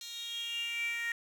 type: tone with high-pass filter sweep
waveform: 10% pulse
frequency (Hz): 466.9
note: A#4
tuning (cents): +3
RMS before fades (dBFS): -37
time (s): 0.01-1.12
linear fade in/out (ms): 2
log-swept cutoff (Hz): 4300 to 1900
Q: 8.6
effects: none